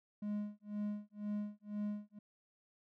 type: tone with tremolo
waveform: triangle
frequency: 207.9 Hz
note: G#3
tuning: 2 cents sharp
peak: -33 dBFS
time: 0.22-2.19 s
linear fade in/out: 5 ms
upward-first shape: sine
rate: 2 Hz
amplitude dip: 100%
effects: none